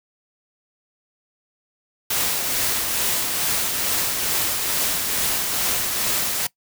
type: noise with tremolo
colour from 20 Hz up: white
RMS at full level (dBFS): -21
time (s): 2.1-6.47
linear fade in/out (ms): 5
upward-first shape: triangle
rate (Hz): 2.3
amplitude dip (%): 35
effects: noise-tail reverb RT60 0.1 s tail -21 dB re dry